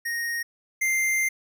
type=tone pair in turn; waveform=square; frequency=1864.7 / 2093 Hz; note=A#6 / C7; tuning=0 / 0 cents; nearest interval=major second; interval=200 cents; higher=second; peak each=-27 / -22 dBFS; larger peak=second; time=0.05-0.43 / 0.81-1.29 s; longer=second; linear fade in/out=10 ms; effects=none